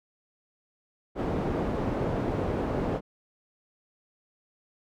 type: low-pass noise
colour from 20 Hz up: white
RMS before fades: -29 dBFS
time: 1.15-3.01 s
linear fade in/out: 50 ms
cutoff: 470 Hz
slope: 12 dB/octave
effects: none